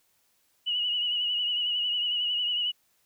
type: tone with vibrato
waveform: sine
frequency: 2920 Hz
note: F#7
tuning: 24 cents flat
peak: -25 dBFS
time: 0.66-2.72 s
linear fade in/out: 20 ms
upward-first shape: sine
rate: 11 Hz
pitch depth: 41 cents each way
effects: white hiss -69 dBFS RMS until 3.05 s